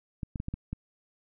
clicks, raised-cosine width 5 ms, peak -21 dBFS, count 6, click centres 0.232 / 0.358 / 0.401 / 0.484 / 0.54 / 0.73 s, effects none

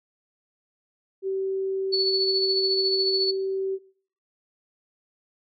sine tone, 384.8 Hz, G4, 32 cents flat, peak -24 dBFS, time 1.22-3.79 s, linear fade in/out 50 ms
sine tone with tremolo, 4435 Hz, C#8, in tune, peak -19 dBFS, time 1.92-3.32 s, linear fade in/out 20 ms, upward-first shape sine, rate 14 Hz, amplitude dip 40%
effects noise-tail reverb RT60 0.5 s tail -19 dB re dry

